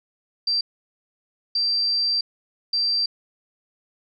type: tone bursts at uneven times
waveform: sine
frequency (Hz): 4699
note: D8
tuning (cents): 0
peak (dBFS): -19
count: 3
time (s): 0.47-0.61 / 1.55-2.21 / 2.73-3.06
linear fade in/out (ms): 5
effects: none